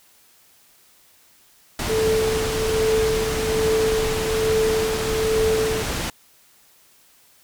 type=low-pass noise; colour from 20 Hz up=pink; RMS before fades=-26 dBFS; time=1.79-6.1 s; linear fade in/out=2 ms; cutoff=10000 Hz; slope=12 dB/octave
type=tone with tremolo; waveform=sine; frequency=440 Hz; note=A4; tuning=in tune; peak=-16 dBFS; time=1.89-5.83 s; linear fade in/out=10 ms; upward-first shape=triangle; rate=1.2 Hz; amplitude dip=65%
effects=white hiss -55 dBFS RMS until 7.43 s